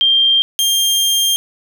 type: tone pair in turn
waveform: sine / sawtooth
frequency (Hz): 3181 / 3198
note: G7 / G7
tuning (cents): +25 / +34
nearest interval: unison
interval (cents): 9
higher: second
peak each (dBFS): -9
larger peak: neither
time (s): 0.01-0.42 / 0.59-1.36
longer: second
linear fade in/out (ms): 0
effects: none